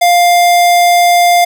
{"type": "tone", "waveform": "square", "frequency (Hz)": 701, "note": "F5", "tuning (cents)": 6, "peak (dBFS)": -6, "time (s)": [0.01, 1.45], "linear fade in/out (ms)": 10, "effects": []}